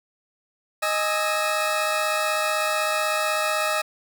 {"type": "tone cluster", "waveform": "20% pulse", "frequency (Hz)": [621, 830, 1298], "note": ["D#5", "G#5", "E6"], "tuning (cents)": [-3, -1, -27], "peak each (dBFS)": [-19, -25, -22], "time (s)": [0.82, 3.82], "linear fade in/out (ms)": 10, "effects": []}